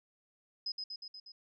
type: tone with echo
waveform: sine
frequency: 5050 Hz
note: D#8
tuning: 25 cents sharp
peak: -34 dBFS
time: 0.66-0.72 s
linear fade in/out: 5 ms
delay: 120 ms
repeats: 5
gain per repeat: -3 dB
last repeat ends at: 1.32 s
effects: none